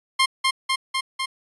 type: tone with echo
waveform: 15% pulse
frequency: 1059 Hz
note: C6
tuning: 21 cents sharp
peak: -9 dBFS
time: 0.19-0.26 s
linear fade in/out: 10 ms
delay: 250 ms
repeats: 4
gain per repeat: -2 dB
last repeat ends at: 1.26 s
effects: resampled to 24000 Hz